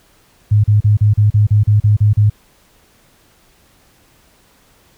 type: tone bursts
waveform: sine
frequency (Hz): 104.9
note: G#2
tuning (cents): +18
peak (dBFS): -7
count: 11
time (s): 0.51-2.3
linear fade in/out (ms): 10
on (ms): 130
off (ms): 36
effects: pink hiss -52 dBFS RMS until 4.97 s